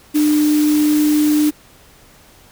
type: tone in noise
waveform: sine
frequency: 300 Hz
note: D4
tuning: 37 cents sharp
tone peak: -11 dBFS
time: 0.14-1.51 s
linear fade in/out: 20 ms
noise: white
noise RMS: -27 dBFS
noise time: 0.14-1.51 s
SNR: +13 dB
effects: pink hiss -47 dBFS RMS until 2.51 s